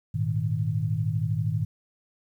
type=chord; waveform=sine; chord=Ab suspended second; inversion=none; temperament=equal; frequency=103.83 / 116.54 / 155.56 Hz; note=Ab2 / Bb2 / Eb3; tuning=0 / 0 / 0 cents; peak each=-28 dBFS; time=0.14-1.65 s; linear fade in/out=10 ms; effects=10-bit